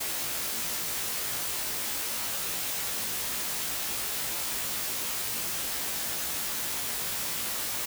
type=noise with comb filter; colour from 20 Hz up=white; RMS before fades=-32 dBFS; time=0-7.86 s; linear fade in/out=10 ms; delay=18 ms; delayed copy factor=+0.95; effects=none